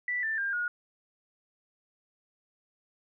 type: tone with pitch steps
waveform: sine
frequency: 1970 / 1775.5 / 1600.1 / 1442.1 Hz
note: B6 / A6 / G6 / F#6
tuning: -5 / +15 / +35 / -45 cents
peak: -28 dBFS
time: 0.08-0.68 s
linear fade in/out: 2 ms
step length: 150 ms
effects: none